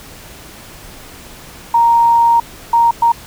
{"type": "tone bursts at uneven times", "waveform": "sine", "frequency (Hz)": 932.3, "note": "A#5", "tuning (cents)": 0, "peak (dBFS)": -7, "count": 3, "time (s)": [[1.74, 2.4], [2.73, 2.91], [3.02, 3.12]], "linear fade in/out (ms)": 5, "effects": ["pink hiss -36 dBFS RMS until 3.26 s"]}